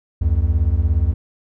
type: beating tone pair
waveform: triangle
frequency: 69.3 / 86.3 Hz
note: C#2 / F2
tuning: 0 / -20 cents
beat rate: 17 Hz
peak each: -15 / -15 dBFS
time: 0.21-1.14 s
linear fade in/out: 10 ms
effects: none